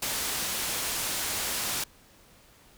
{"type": "low-pass noise", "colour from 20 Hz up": "white", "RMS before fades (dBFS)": -31, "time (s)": [0.02, 1.84], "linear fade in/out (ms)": 5, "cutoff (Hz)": 12000, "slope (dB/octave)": 12, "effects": ["pink hiss -57 dBFS RMS until 2.77 s"]}